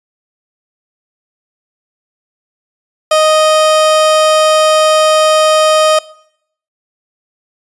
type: tone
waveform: 30% pulse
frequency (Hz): 622.3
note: D#5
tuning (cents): 0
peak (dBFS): -4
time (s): 3.11-5.99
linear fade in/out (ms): 5
effects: noise-tail reverb RT60 0.7 s tail -21 dB re dry + resampled to 24000 Hz